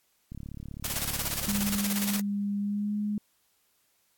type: click train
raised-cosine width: 5 ms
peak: -28 dBFS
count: 52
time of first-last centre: 0.32-1.753 s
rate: 35.6 Hz
type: noise with tremolo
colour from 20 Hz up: white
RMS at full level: -30 dBFS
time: 0.84-2.2 s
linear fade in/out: 5 ms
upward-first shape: square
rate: 17 Hz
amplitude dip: 55%
type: tone with pitch glide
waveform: sine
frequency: 202.3 to 208.2 Hz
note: G#3 to G#3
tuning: -45 to +5 cents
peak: -27 dBFS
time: 1.48-3.18 s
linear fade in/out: 2 ms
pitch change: +50 cents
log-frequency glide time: 2.59-2.95 s
effects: white hiss -70 dBFS RMS until 4.17 s + AAC 64 kbps